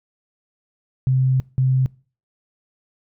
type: tone bursts at uneven times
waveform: sine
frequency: 130.5 Hz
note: C3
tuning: 4 cents flat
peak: -14 dBFS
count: 2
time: 1.07-1.4 / 1.58-1.86 s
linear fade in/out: 0 ms
effects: noise-tail reverb RT60 0.4 s tail -24 dB re dry